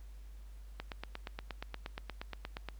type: click train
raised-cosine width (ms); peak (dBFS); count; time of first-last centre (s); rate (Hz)
0.3; -24; 17; 0.8-2.687; 8.48
effects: added 50 Hz sine -47 dBFS peak until 2.79 s + pink hiss -67 dBFS RMS until 2.79 s